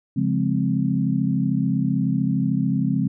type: chord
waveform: sine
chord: Db major seventh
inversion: none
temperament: equal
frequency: 138.59 / 174.61 / 207.7 / 261.6 Hz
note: Db3 / F3 / Ab3 / C4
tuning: 0 / 0 / 0 / 0 cents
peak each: -24 dBFS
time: 0.16-3.08 s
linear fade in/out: 10 ms
effects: none